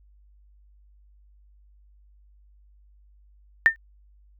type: tone with exponential decay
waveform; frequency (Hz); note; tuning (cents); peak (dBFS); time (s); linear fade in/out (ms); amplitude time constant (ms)
sine; 1807; A6; +46; -8; 3.66-3.76; 0; 21
effects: added 50 Hz sine -53 dBFS peak until 4.39 s